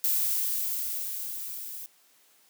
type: noise with level ramp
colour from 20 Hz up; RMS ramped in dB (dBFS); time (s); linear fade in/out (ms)
violet; -25 to -40; 0.04-1.86; 0
effects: white hiss -62 dBFS RMS until 2.49 s + high-pass 200 Hz 12 dB/octave